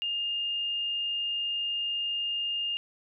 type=tone; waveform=sine; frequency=2822 Hz; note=F7; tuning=17 cents sharp; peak=-28 dBFS; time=0.02-2.77 s; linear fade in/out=0 ms; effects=none